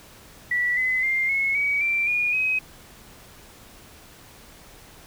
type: tone with pitch steps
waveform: sine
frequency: 1954 / 2028 / 2104 / 2183 / 2265 / 2351 / 2439 / 2531 Hz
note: B6 / B6 / C7 / C#7 / C#7 / D7 / D#7 / D#7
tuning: -19 / +45 / +9 / -27 / +37 / +1 / -35 / +29 cents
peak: -20 dBFS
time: 0.51-2.59 s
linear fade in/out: 5 ms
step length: 260 ms
effects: pink hiss -48 dBFS RMS until 5.06 s